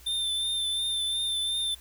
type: tone with vibrato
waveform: square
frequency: 3572 Hz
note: A7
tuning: 25 cents sharp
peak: -27 dBFS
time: 0.06-1.75 s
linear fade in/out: 10 ms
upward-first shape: triangle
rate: 2.8 Hz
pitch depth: 32 cents each way
effects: added 60 Hz sine -51 dBFS peak until 1.8 s + white hiss -54 dBFS RMS until 1.8 s